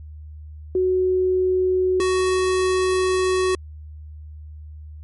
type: tone pair in turn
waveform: sine / square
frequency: 370 / 371.8 Hz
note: F#4 / F#4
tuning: 0 / +8 cents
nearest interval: unison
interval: 8 cents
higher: second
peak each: -16 / -18 dBFS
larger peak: first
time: 0.75-2 / 2-3.55 s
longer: second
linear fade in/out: 2 ms
effects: added 76 Hz sine -35 dBFS peak until 5.03 s + MP3 48 kbps